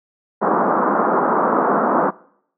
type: band-pass noise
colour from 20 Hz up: white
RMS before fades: -17 dBFS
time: 0.41-2.11 s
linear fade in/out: 20 ms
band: 180 to 1300 Hz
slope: 48 dB/octave
effects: noise-tail reverb RT60 0.7 s tail -23 dB re dry